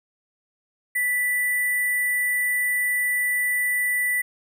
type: tone with sample-and-hold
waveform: sine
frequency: 1975.5 Hz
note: B6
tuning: in tune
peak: -20 dBFS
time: 0.95-4.22 s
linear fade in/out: 10 ms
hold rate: 11025 Hz
effects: none